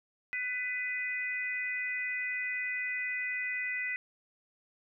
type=harmonic tone; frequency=499 Hz; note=B4; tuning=18 cents sharp; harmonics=3 / 4 / 5; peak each=-43 / -33 / -38 dBFS; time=0.33-3.96 s; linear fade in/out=0 ms; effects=none